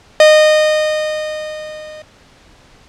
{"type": "tone with level ramp", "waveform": "45% pulse", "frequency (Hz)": 615, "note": "D#5", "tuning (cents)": -20, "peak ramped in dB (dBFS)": [-3, -31], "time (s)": [0.2, 2.02], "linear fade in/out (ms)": 2, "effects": ["pink hiss -46 dBFS RMS until 2.88 s", "low-pass 6000 Hz 12 dB/octave"]}